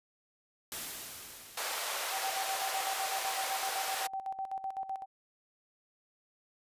white noise with exponential decay, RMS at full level -38 dBFS, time 0.72-3.3 s, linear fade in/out 0 ms, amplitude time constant 560 ms
pink high-pass noise, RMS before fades -36 dBFS, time 1.57-4.07 s, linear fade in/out 5 ms, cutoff 580 Hz, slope 24 dB/octave
sine tone with tremolo, 772 Hz, G5, 27 cents flat, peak -33 dBFS, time 2.11-5.06 s, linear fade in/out 50 ms, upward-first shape square, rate 7.9 Hz, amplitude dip 70%
effects resampled to 32000 Hz

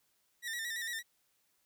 sawtooth tone with vibrato, 1860 Hz, A#6, 4 cents flat, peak -33 dBFS, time 0.42-1.03 s, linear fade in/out 50 ms, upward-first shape square, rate 8.8 Hz, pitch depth 56 cents each way, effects white hiss -75 dBFS RMS until 1.65 s

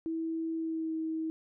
sine tone with pitch glide, 325.5 to 319.9 Hz, E4 to D#4, -22 to +48 cents, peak -31 dBFS, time 0.06-1.3 s, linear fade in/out 0 ms, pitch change -30 cents, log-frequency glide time 0.56-0.94 s, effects none

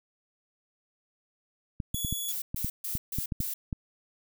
clicks, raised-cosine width 5 ms, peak -19 dBFS, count 11, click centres 1.802 / 1.945 / 2.048 / 2.126 / 2.545 / 2.646 / 2.953 / 3.186 / 3.322 / 3.404 / 3.728 s
5% pulse tone, 3396 Hz, G#7, 38 cents sharp, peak -24 dBFS, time 1.94-2.32 s, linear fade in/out 5 ms
violet noise bursts, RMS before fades -34 dBFS, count 5, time 2.28-3.54 s, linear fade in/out 5 ms, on 140 ms, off 140 ms
effects none

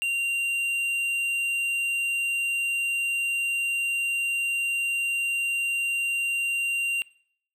sine tone with tanh clipping, 2770 Hz, F7, 15 cents flat, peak -25 dBFS, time 0.02-7.02 s, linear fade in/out 0 ms, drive 8 dB, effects noise-tail reverb RT60 0.6 s tail -22 dB re dry

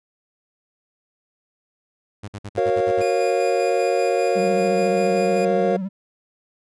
sawtooth tone bursts, 102.6 Hz, G#2, 21 cents flat, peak -26 dBFS, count 8, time 2.23-3.023 s, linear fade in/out 10 ms, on 51 ms, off 55 ms
triangle chord, Gb major seventh, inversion none, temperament equal with one note detuned, 370 / 466.2 / 548 / 698.5 Hz, Gb4 / Bb4 / Db5 / F5, 0 / 0 / -20 / 0 cents, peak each -22 / -20 / -20 / -22 dBFS, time 2.57-5.77 s, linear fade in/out 10 ms
sawtooth tone with tremolo, 2446 Hz, D#7, 30 cents flat, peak -28 dBFS, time 3.01-5.45 s, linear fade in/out 2 ms, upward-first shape square, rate 5.1 Hz, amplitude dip 30%
triangle tone with vibrato, 190 Hz, F#3, 46 cents sharp, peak -22 dBFS, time 4.35-5.89 s, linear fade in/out 20 ms, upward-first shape triangle, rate 14 Hz, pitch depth 83 cents each way
effects resampled to 22050 Hz

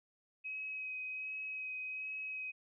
sine tone with vibrato, 2537 Hz, D#7, 33 cents sharp, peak -39 dBFS, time 0.44-2.52 s, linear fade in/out 20 ms, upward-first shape sine, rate 1.3 Hz, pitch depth 13 cents each way, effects none

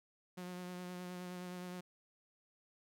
sawtooth tone with vibrato, 180 Hz, F#3, 47 cents flat, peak -40 dBFS, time 0.37-1.81 s, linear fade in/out 10 ms, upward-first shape sine, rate 9.6 Hz, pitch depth 19 cents each way, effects none

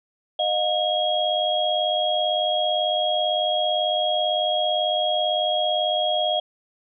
sine tone cluster, 617 / 715 / 3284 Hz, D#5 / F5 / G#7, -15 / +41 / -20 cents, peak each -24 dBFS, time 0.39-6.4 s, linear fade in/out 5 ms, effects none

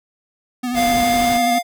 square tone with vibrato, 246.2 Hz, B3, 5 cents flat, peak -21 dBFS, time 0.63-1.59 s, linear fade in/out 10 ms, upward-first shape sine, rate 12 Hz, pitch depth 37 cents each way
pink noise, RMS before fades -28 dBFS, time 0.73-1.4 s, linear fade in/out 50 ms
square tone with pitch glide, 698.5 to 702.5 Hz, F5 to F5, 0 to +10 cents, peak -16 dBFS, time 0.74-1.63 s, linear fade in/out 50 ms, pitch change +10 cents, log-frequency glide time 0.88-1.16 s
effects none

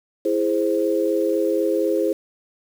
sine chord, E augmented, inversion none, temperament equal with one note detuned, 331.2 / 415.3 / 523.3 Hz, E4 / G#4 / B#4, +8 / 0 / 0 cents, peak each -22 dBFS, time 0.25-2.13 s, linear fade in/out 5 ms, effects 7-bit

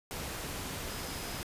sine tone in noise, 5060 Hz, D#8, 28 cents sharp, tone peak -50 dBFS, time 0.9-1.41 s, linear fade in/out 0 ms, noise pink, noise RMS -39 dBFS, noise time 0.11-1.43 s, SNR -14 dB, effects resampled to 32000 Hz

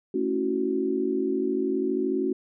sine chord, F# minor seventh, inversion first, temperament equal with one note detuned, 222.6 / 277.2 / 329.6 / 370 Hz, A3 / C#4 / E4 / F#4, +20 / 0 / 0 / 0 cents, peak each -32 / -28 / -32 / -26 dBFS, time 0.14-2.33 s, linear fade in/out 5 ms, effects none

